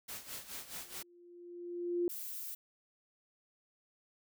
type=noise with tremolo; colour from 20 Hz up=white; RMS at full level=-43 dBFS; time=0.08-1.03 s; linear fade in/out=10 ms; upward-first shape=sine; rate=4.7 Hz; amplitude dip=75%
type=tone with exponential growth; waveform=sine; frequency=349.2 Hz; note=F4; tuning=in tune; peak=-28 dBFS; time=0.83-2.08 s; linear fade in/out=1 ms; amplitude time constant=270 ms
type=noise; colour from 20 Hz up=violet; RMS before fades=-43 dBFS; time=2.09-2.55 s; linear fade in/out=10 ms
effects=none